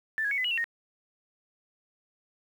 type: tone with pitch steps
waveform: sine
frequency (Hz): 1765 / 1662 / 2219 / 2017 / 2917 / 2722 / 1857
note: A6 / G#6 / C#7 / B6 / F#7 / F7 / A#6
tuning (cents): +5 / +1 / +1 / +36 / -25 / -45 / -7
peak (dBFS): -26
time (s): 0.18-0.642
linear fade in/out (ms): 0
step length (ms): 66
effects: 9-bit